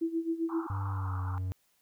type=tone with tremolo; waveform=sine; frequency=329.6 Hz; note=E4; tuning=in tune; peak=-26 dBFS; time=0.01-0.67 s; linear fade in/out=10 ms; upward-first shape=sine; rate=7.6 Hz; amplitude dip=80%
type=band-pass noise; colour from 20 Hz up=pink; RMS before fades=-43 dBFS; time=0.49-1.38 s; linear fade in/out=0 ms; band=810 to 1400 Hz; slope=96 dB/octave
type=tone with pitch glide; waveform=triangle; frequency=98 to 92.77 Hz; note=G2 to F#2; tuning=0 to +5 cents; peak=-29 dBFS; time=0.7-1.52 s; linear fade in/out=0 ms; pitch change=-95 cents; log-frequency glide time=0.89-1.17 s
effects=white hiss -71 dBFS RMS until 1.81 s